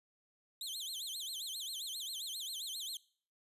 sawtooth tone with vibrato, 3605 Hz, A7, 41 cents sharp, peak -37 dBFS, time 0.61-2.97 s, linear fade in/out 2 ms, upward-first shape sine, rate 7.5 Hz, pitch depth 290 cents each way, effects noise-tail reverb RT60 0.5 s tail -22 dB re dry + resampled to 32000 Hz

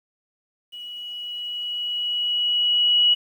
sine tone with level ramp, 2923 Hz, F#7, 22 cents flat, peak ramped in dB -34 to -13 dBFS, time 0.72-3.15 s, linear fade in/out 20 ms, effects 9-bit

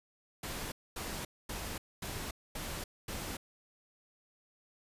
pink noise bursts, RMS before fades -40 dBFS, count 6, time 0.43-3.37 s, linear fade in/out 5 ms, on 290 ms, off 240 ms, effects resampled to 32000 Hz

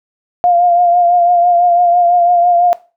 sine tone with vibrato, 701 Hz, F5, 6 cents sharp, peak -7 dBFS, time 0.44-2.73 s, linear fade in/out 0 ms, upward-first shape triangle, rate 6 Hz, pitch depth 39 cents each way, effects noise-tail reverb RT60 0.3 s tail -17 dB re dry

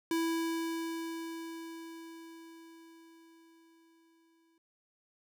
square tone with exponential decay, 329.6 Hz, E4, in tune, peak -29 dBFS, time 0.11-4.58 s, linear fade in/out 2 ms, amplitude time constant 970 ms, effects none

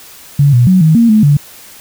sine tone with pitch steps, 142.3 / 121.7 / 185.8 / 158 / 232.4 / 215.5 / 144.7 Hz, C#3 / B2 / F#3 / D#3 / A#3 / A3 / D3, +46 / -25 / +7 / +27 / -5 / -36 / -25 cents, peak -4 dBFS, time 0.39-1.37 s, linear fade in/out 5 ms, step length 140 ms, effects white hiss -36 dBFS RMS until 1.8 s

